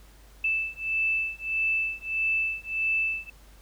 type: beating tone pair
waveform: sine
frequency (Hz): 2637 / 2638.6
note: E7 / E7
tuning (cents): 0 / +1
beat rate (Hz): 1.6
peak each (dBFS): -28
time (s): 0.44-3.3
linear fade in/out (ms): 5
effects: added 50 Hz sine -50 dBFS peak until 3.61 s + pink hiss -57 dBFS RMS until 3.61 s